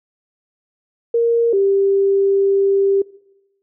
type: tone pair in turn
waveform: sine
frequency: 466.2 / 393.8 Hz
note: A#4 / G4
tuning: 0 / +8 cents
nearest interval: minor third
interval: 292 cents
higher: first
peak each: -12 dBFS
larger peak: neither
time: 1.14-1.53 / 1.53-3.02 s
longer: second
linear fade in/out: 5 ms
effects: noise-tail reverb RT60 0.9 s tail -21 dB re dry